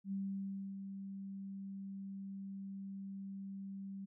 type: tone with ADSR envelope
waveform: sine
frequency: 195.4 Hz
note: G3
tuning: 5 cents flat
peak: -36 dBFS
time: 0.04-4.06 s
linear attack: 79 ms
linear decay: 640 ms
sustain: -7 dB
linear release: 18 ms
effects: none